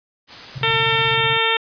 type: noise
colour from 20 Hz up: white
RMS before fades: -36 dBFS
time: 0.27-1.18 s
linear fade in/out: 50 ms
type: tone with tremolo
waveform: sine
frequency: 130.81 Hz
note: C3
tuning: in tune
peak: -24 dBFS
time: 0.55-1.38 s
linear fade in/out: 20 ms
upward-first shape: square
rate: 16 Hz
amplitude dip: 75%
type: harmonic tone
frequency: 451.5 Hz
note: A4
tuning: 45 cents sharp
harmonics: 1 / 2 / 3 / 4 / 5 / 6 / 7 / 8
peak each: -24 / -24 / -24 / -24 / -24 / -24 / -24 / -24 dBFS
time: 0.63-1.57 s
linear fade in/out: 2 ms
effects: resampled to 11025 Hz